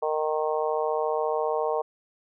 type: harmonic tone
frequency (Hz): 154.5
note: D#3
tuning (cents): -12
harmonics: 3 / 4 / 5 / 6 / 7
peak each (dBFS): -27 / -29 / -31 / -33 / -34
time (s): 0.02-1.82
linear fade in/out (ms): 10
effects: none